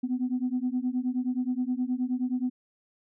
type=beating tone pair; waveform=sine; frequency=246.9 / 256.4 Hz; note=B3 / C4; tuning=0 / -35 cents; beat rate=9.5 Hz; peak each=-28 dBFS; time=0.03-2.5 s; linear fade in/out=10 ms; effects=tanh soft clip ceiling -20 dBFS